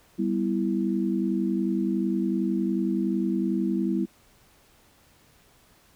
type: chord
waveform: sine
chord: E minor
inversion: first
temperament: equal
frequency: 196 / 246.9 / 329.6 Hz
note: G3 / B3 / E4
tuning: 0 / 0 / 0 cents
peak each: -26 / -29 / -27 dBFS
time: 0.18-4.06 s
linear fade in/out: 20 ms
effects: pink hiss -59 dBFS RMS until 5.95 s